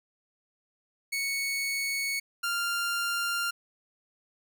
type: tone pair in turn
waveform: sawtooth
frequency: 2217 / 1394 Hz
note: C#7 / F6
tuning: 0 / -4 cents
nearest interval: minor sixth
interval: 804 cents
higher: first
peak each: -25 / -24 dBFS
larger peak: second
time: 1.12-2.2 / 2.43-3.51 s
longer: neither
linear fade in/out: 10 ms
effects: none